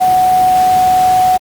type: tone in noise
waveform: sine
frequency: 740 Hz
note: F#5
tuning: in tune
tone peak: -7 dBFS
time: 0-1.38 s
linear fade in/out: 20 ms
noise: pink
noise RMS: -24 dBFS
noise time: 0-1.38 s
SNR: +14 dB
effects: high-pass 80 Hz 12 dB/octave + Opus 32 kbps